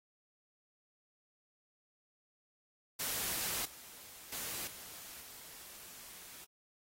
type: noise with level steps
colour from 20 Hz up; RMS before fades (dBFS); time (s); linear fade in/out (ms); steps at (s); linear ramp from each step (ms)
white; -37 / -53 / -41 / -50 / -52; 2.99-6.45; 10; 3.65 / 4.32 / 4.67 / 5.2; 5
effects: AAC 48 kbps